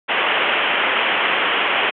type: low-pass noise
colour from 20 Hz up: white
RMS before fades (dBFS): -18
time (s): 0.08-1.91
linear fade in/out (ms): 20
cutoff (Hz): 3200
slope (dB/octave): 96
effects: high-pass 400 Hz 12 dB/octave